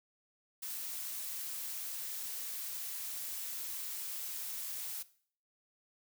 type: noise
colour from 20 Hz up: blue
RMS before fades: -41 dBFS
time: 0.62-5.03 s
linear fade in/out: 10 ms
effects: noise-tail reverb RT60 0.5 s tail -17 dB re dry